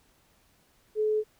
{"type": "tone", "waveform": "sine", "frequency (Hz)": 428.9, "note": "A4", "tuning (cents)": -44, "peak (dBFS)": -23, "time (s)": [0.95, 1.24], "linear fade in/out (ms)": 50, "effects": ["pink hiss -65 dBFS RMS until 1.39 s"]}